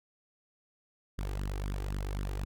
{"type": "tone with flanger", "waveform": "sawtooth", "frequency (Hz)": 49, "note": "G1", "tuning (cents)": 0, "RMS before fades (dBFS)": -35, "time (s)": [1.18, 2.45], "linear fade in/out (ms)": 10, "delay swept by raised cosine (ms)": [0.58, 2.58], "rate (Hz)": 3.9, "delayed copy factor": 0.75, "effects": []}